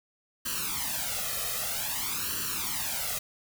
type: noise with flanger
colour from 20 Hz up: white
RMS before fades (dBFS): -32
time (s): 0.45-3.19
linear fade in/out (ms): 10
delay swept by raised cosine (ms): 0.68 to 1.62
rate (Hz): 0.52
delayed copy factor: +0.85
effects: none